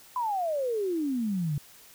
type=exponential sweep; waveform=sine; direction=down; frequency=1024 to 138.59 Hz; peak=-26 dBFS; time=0.16-1.58 s; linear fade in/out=2 ms; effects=white hiss -53 dBFS RMS until 1.94 s